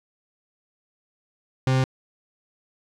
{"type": "tone", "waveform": "40% pulse", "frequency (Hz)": 130.81, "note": "C3", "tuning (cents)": 0, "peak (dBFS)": -17, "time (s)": [1.67, 1.84], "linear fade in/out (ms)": 2, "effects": ["low-pass 6000 Hz 12 dB/octave", "9-bit"]}